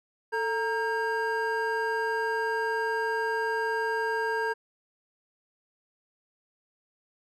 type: tone cluster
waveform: triangle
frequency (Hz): 443.7 / 930 / 1609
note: A4 / A#5 / G6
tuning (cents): +14 / -4 / +45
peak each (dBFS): -28 / -29 / -29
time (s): 0.32-4.54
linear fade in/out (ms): 20
effects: none